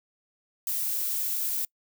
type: noise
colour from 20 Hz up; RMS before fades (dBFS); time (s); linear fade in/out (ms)
violet; -29; 0.67-1.65; 2
effects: noise-tail reverb RT60 0.1 s tail -26 dB re dry